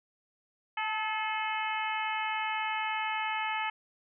harmonic tone with a mistuned harmonic, 430.9 Hz, A4, 36 cents flat, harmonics 2 / 3 / 4 / 5 / 6 / 7, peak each -33 / -38 / -39 / -37 / -39 / -42 dBFS, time 0.77-3.7 s, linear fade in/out 5 ms, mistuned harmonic 2, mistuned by +28 cents, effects none

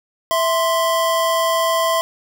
square tone pair together, 658.3 / 1045 Hz, E5 / C6, -3 / -2 cents, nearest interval minor sixth, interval 801 cents, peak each -19 dBFS, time 0.31-2.01 s, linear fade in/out 0 ms, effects none

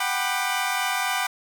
20% pulse chord, G major seventh, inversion third, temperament equal with one note detuned, 740 / 784 / 987.8 / 1195.9 Hz, F#5 / G5 / B5 / D6, 0 / 0 / 0 / +31 cents, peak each -24 dBFS, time 0-1.27 s, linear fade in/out 5 ms, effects none

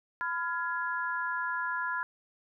sine chord, F diminished, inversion second, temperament just, 1005.8 / 1396.9 / 1676.3 Hz, Cb6 / F6 / Ab6, +31 / 0 / +16 cents, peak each -34 / -34 / -35 dBFS, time 0.21-2.03 s, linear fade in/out 0 ms, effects none

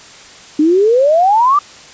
sine exponential sweep, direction up, 293.7 to 1210 Hz, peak -7 dBFS, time 0.59-1.59 s, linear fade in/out 5 ms, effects white hiss -37 dBFS RMS until 1.93 s + resampled to 16000 Hz

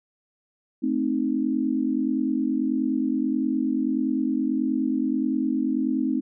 sine chord, A diminished, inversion none, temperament equal, 220 / 261.6 / 311.1 Hz, A3 / C4 / Eb4, 0 / 0 / 0 cents, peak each -28 / -24 / -26 dBFS, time 0.82-6.21 s, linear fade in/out 20 ms, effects none

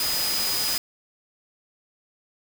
sine tone in noise, 4978 Hz, D#8, in tune, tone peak -26 dBFS, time 0-0.78 s, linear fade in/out 2 ms, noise white, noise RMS -27 dBFS, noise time 0-0.78 s, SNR -2 dB, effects none

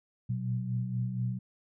sine tone cluster, 118.5 / 122.7 / 187.5 Hz, A#2 / B2 / F#3, +29 / -11 / +23 cents, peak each -38 / -31 / -36 dBFS, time 0.29-1.39 s, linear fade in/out 10 ms, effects none

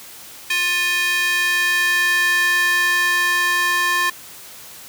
square tone with high-pass filter sweep, 353.4 Hz, F4, 21 cents sharp, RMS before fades -18 dBFS, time 0.5-4.1 s, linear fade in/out 5 ms, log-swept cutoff 2200 to 1400 Hz, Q 3.4, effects white hiss -39 dBFS RMS until 4.88 s + high-pass 60 Hz 12 dB/octave

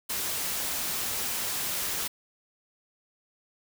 white noise, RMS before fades -31 dBFS, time 0.09-2.08 s, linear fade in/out 10 ms, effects none

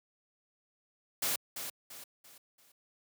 white noise with echo, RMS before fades -32 dBFS, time 1.22-1.36 s, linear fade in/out 5 ms, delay 340 ms, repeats 4, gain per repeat -8 dB, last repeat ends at 2.72 s, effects high-pass 100 Hz 12 dB/octave

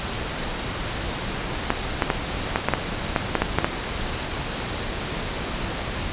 clicks, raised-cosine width 0.5 ms, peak -3 dBFS, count 11, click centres 1.704 / 2.022 / 2.102 / 2.559 / 2.686 / 2.737 / 3.162 / 3.353 / 3.42 / 3.586 / 3.645 s, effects pink hiss -28 dBFS RMS until 6.12 s + resampled to 8000 Hz

